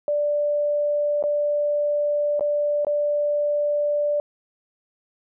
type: tone with dropouts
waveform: sine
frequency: 587.3 Hz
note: D5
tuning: in tune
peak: -19 dBFS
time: 0.08-4.2 s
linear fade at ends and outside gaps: 1 ms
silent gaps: 1.226-1.238 / 2.395-2.408 / 2.848-2.868 s
effects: none